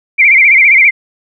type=tone with vibrato; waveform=sine; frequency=2217 Hz; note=C#7; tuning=in tune; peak=-3 dBFS; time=0.18-0.91 s; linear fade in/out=20 ms; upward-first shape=sine; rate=15 Hz; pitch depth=130 cents each way; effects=none